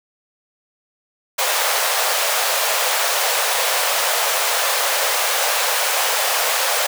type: high-pass noise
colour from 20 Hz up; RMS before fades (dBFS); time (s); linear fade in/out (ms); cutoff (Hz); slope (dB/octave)
pink; -19; 1.38-6.87; 10; 500; 48
effects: none